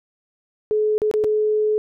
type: tone with dropouts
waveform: sine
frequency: 427.1 Hz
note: G#4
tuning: 48 cents sharp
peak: -16 dBFS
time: 0.71-1.78 s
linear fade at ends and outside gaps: 0 ms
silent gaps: 0.98-1.018 / 1.113-1.139 / 1.239-1.244 s
effects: none